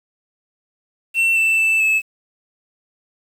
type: tone with pitch steps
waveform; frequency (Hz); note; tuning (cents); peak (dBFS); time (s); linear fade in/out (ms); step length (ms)
triangle; 2701 / 2661 / 2646 / 2604; E7 / E7 / E7 / E7; +42 / +16 / +6 / -22; -12; 1.14-2.02; 50; 220
effects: 7-bit